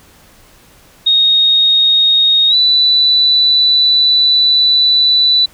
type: tone with pitch glide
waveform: sine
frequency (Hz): 3729 to 3974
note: A#7 to B7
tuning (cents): 0 to +10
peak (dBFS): -7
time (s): 1.06-5.46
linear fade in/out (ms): 10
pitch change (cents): +110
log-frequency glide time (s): 2.49-2.55
effects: pink hiss -45 dBFS RMS until 5.53 s